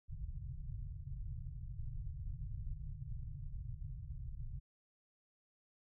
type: low-pass noise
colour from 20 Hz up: pink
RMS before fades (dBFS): -44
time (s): 0.08-4.6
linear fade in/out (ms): 20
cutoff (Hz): 150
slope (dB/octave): 96
effects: none